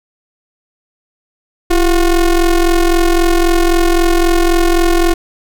square ring-modulated tone, 180.9 Hz, F#3, 39 cents flat, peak -6 dBFS, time 1.7-5.14 s, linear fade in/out 10 ms, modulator 159 Hz, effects none

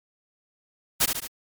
white noise with echo, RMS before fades -20 dBFS, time 1-1.06 s, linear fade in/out 10 ms, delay 72 ms, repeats 3, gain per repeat -5 dB, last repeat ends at 1.276 s, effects MP3 96 kbps

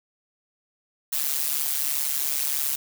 blue noise with amplitude modulation, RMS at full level -22 dBFS, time 1.12-2.76 s, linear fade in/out 10 ms, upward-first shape sine, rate 143 Hz, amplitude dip 90%, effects none

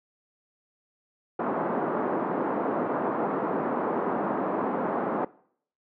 pink band-pass noise, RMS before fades -28 dBFS, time 1.39-5.25 s, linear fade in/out 5 ms, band 220 to 1200 Hz, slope 24 dB/octave, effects noise-tail reverb RT60 0.6 s tail -21 dB re dry

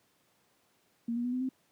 sine tone with pitch steps, 233.1 / 239.7 / 246.4 / 253.3 / 260.4 Hz, A#3 / A#3 / B3 / B3 / C4, 0 / +48 / -4 / +44 / -8 cents, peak -29 dBFS, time 1.08-1.49 s, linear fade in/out 5 ms, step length 82 ms, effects pink hiss -70 dBFS RMS until 1.71 s + high-pass 150 Hz 12 dB/octave

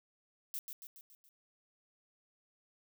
violet noise with echo, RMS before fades -40 dBFS, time 0.54-0.59 s, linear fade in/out 0 ms, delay 140 ms, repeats 5, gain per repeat -5 dB, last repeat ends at 1.29 s, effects none

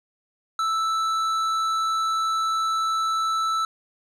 sine tone with tanh clipping, 1318.5 Hz, E6, in tune, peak -23 dBFS, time 0.59-3.65 s, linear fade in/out 2 ms, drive 11 dB, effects none

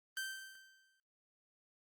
sawtooth tone with exponential decay, 1557 Hz, G6, 12 cents flat, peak -33 dBFS, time 0.17-1 s, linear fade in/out 1 ms, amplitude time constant 180 ms, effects noise-tail reverb RT60 0.5 s tail -23 dB re dry + Opus 24 kbps

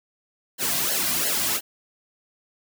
white noise with flanger, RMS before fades -24 dBFS, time 0.58-1.61 s, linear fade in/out 50 ms, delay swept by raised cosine 0.82 to 2.32 ms, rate 2.9 Hz, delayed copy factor -0.9, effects none

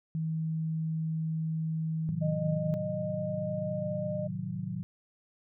sine tone, 159.9 Hz, D#3, 48 cents sharp, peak -29 dBFS, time 0.15-2.74 s, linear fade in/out 0 ms
sine chord, A diminished seventh, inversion none, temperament equal, 110 / 130.81 / 155.56 / 185 Hz, A2 / C3 / Eb3 / Gb3, 0 / 0 / 0 / 0 cents, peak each -40 / -41 / -38 / -36 dBFS, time 2.09-4.83 s, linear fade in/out 0 ms
sine tone with pitch glide, 615 to 607.9 Hz, D#5 to D#5, -20 to -40 cents, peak -33 dBFS, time 2.21-4.28 s, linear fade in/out 20 ms, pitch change -20 cents, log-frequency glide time 3.72-3.84 s
effects none

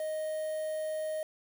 triangle tone with quantisation, 622.3 Hz, D#5, in tune, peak -30 dBFS, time 0-1.23 s, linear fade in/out 2 ms, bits 8, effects none

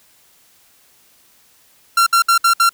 45% pulse tone bursts, 1368 Hz, F6, 36 cents flat, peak -10 dBFS, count 5, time 1.97-2.693 s, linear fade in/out 5 ms, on 95 ms, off 62 ms, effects white hiss -53 dBFS RMS until 2.73 s

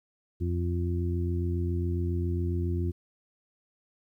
harmonic tone, 87.31 Hz, F2, in tune, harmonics 1 / 2 / 3 / 4, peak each -27 / -36 / -38 / -35 dBFS, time 0.4-2.92 s, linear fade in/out 20 ms, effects 11-bit

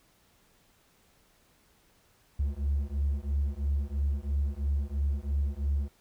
triangle beating tone pair, 69.3 / 72.3 Hz, C#2 / D2, 0 / -27 cents, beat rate 3 Hz, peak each -27 dBFS, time 2.39-5.89 s, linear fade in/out 10 ms, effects tanh soft clip ceiling -20 dBFS + pink hiss -65 dBFS RMS until 6 s

